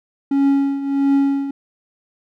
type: tone with tremolo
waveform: triangle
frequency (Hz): 277.2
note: C#4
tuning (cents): 0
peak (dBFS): -9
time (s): 0.31-1.51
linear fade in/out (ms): 5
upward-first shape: triangle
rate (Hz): 1.5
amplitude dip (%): 75
effects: none